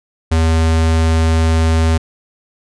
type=tone; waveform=square; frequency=81 Hz; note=E2; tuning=30 cents flat; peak=-11 dBFS; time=0.31-1.98 s; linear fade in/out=10 ms; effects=resampled to 22050 Hz